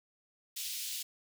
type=high-pass noise; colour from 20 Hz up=pink; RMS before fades=-39 dBFS; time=0.56-1.03 s; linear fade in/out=10 ms; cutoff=3000 Hz; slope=24 dB/octave; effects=none